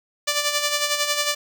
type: tone with tremolo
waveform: 5% pulse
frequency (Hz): 587.3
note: D5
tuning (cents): 0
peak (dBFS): -7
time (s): 0.27-1.35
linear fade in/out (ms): 10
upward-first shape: sine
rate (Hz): 11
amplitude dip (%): 55
effects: none